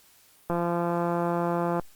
click train, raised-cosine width 1 ms, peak -14 dBFS, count 224, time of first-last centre 0.5-1.797 s, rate 172 Hz, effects white hiss -58 dBFS RMS until 1.95 s + Opus 48 kbps

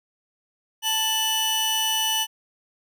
sawtooth tone pair together, 880 / 2967 Hz, A5 / F#7, 0 / +4 cents, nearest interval octave + major sixth, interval 2104 cents, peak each -24 / -19 dBFS, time 0.82-2.27 s, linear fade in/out 50 ms, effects none

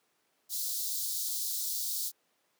white high-pass noise, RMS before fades -34 dBFS, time 0.49-2.12 s, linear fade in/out 50 ms, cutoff 3800 Hz, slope 48 dB/octave, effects pink hiss -73 dBFS RMS until 2.59 s + high-pass 300 Hz 12 dB/octave

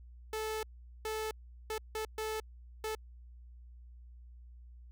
sawtooth tone bursts at uneven times, 435.7 Hz, A4, 17 cents flat, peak -31 dBFS, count 6, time 0.33-0.63 / 1.05-1.31 / 1.7-1.78 / 1.95-2.05 / 2.18-2.4 / 2.84-2.95 s, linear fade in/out 2 ms, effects added 60 Hz sine -50 dBFS peak until 4.91 s

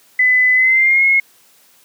sine tone with pitch glide, 2008 to 2165 Hz, B6 to C#7, +28 to -41 cents, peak -9 dBFS, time 0.19-1.2 s, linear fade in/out 5 ms, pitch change +131 cents, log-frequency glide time 0.54-1.04 s, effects white hiss -51 dBFS RMS until 1.84 s + high-pass 150 Hz 12 dB/octave

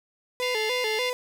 35% pulse tone with vibrato, 466.2 Hz, A#4, in tune, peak -25 dBFS, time 0.4-1.13 s, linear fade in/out 0 ms, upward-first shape square, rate 3.4 Hz, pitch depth 120 cents each way
harmonic tone, 698.5 Hz, F5, in tune, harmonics 3 / 4 / 5 / 6 / 7 / 8, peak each -30 / -35 / -36 / -39 / -39 / -42 dBFS, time 0.42-1.1 s, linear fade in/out 5 ms
effects none

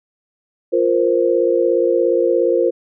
sine chord, F suspended fourth, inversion none, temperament equal, 349.2 / 466.2 / 523.3 Hz, F4 / Bb4 / C5, 0 / 0 / 0 cents, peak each -17 dBFS, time 0.72-2.71 s, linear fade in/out 20 ms, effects none

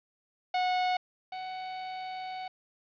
45% pulse tone pair in turn, 732 / 745.7 Hz, F#5 / F#5, -19 / +13 cents, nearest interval unison, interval 32 cents, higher second, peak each -26 / -36 dBFS, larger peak first, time 0.54-0.97 / 1.32-2.48 s, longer second, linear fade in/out 5 ms, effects resampled to 11025 Hz + 9-bit

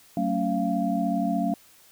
sine tone cluster, 188 / 224.9 / 278.3 / 690 Hz, F#3 / A3 / C#4 / F5, +28 / +38 / +7 / -21 cents, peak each -28 dBFS, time 0.17-1.54 s, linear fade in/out 2 ms, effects white hiss -55 dBFS RMS until 1.91 s

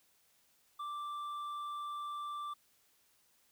triangle tone with hard clipping, 1174.7 Hz, D6, in tune, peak -40 dBFS, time 0.79-2.54 s, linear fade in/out 10 ms, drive 8 dB, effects white hiss -71 dBFS RMS until 3.51 s

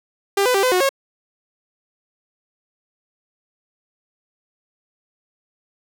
sawtooth tone with pitch steps, 397.5 / 501 / 392.1 / 508 / 364.9 / 545 Hz, G4 / B4 / G4 / B4 / F#4 / C#5, +24 / +25 / 0 / +49 / -24 / -29 cents, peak -11 dBFS, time 0.37-0.892 s, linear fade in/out 5 ms, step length 87 ms, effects none

